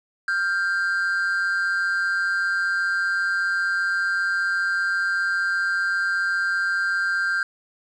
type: tone pair together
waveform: triangle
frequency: 1396.9 / 1582 Hz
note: F6 / G6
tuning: 0 / +15 cents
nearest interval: major second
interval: 215 cents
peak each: -24 / -20 dBFS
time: 0.28-7.43 s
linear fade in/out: 2 ms
effects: resampled to 22050 Hz + 9-bit